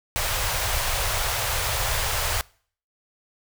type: band-stop noise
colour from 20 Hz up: pink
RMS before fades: -25 dBFS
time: 0.16-2.41 s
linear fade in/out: 0 ms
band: 110 to 540 Hz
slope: 24 dB/octave
effects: noise-tail reverb RT60 0.5 s tail -24 dB re dry